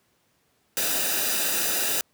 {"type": "noise with comb filter", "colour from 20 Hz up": "white", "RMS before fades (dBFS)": -25, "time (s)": [0.77, 2.01], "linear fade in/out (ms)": 0, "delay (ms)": 0.92, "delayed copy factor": -0.65, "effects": ["pink hiss -67 dBFS RMS until 2.13 s", "high-pass 100 Hz 12 dB/octave"]}